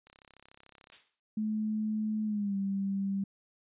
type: click train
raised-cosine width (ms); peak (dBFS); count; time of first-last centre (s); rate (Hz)
0.2; -37; 29; 0.07-0.901; 33.7
type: noise with exponential decay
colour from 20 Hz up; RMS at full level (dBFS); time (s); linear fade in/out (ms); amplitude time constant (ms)
blue; -40; 0.92-1.2; 1; 60
type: tone with pitch glide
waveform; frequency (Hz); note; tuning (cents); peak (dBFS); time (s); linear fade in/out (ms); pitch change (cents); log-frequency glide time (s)
sine; 215.3 to 196.29; A3 to G3; -37 to +3; -29; 1.37-3.24; 5; -160; 2.25-2.56
effects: resampled to 8000 Hz